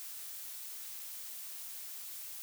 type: noise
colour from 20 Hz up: blue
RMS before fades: -45 dBFS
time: 0-2.42 s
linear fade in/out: 0 ms
effects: none

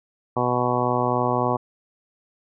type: harmonic tone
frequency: 123.47 Hz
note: B2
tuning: in tune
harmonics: 1 / 2 / 3 / 4 / 5 / 6 / 7 / 8 / 9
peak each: -28 / -28 / -28 / -28 / -28 / -28 / -28 / -28 / -28 dBFS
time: 0.36-1.57 s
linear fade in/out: 10 ms
effects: none

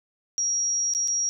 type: tone with dropouts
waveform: sine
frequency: 5670 Hz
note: F8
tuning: 25 cents sharp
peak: -22 dBFS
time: 0.38-1.29 s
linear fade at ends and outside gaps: 0 ms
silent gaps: 0.937-0.949 / 1.076-1.082 s
effects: none

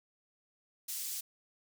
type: high-pass noise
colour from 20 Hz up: pink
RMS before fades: -39 dBFS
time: 0.88-1.21 s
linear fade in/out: 10 ms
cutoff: 6100 Hz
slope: 12 dB/octave
effects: none

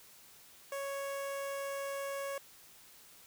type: tone with notch filter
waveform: sawtooth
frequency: 554.4 Hz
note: C#5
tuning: in tune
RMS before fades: -39 dBFS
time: 0.72-2.38 s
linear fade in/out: 2 ms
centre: 4100 Hz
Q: 1.5
effects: white hiss -58 dBFS RMS until 3.26 s

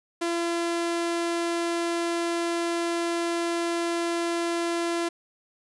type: tone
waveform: sawtooth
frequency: 340 Hz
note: F4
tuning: 46 cents flat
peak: -21 dBFS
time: 0.21-5.09 s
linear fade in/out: 10 ms
effects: resampled to 24000 Hz + 9-bit

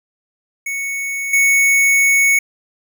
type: tone with level steps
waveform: square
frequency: 2217 Hz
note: C#7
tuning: in tune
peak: -21 / -11 dBFS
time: 0.66-2.39 s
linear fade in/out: 5 ms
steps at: 1.33 s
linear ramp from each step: 5 ms
effects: none

